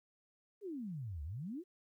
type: exponential two-way sweep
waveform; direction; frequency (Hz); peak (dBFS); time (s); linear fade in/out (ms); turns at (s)
sine; down then up; 435.6 to 68.9 to 389.9; -40; 0.61-1.64; 50; 1.23
effects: 13-bit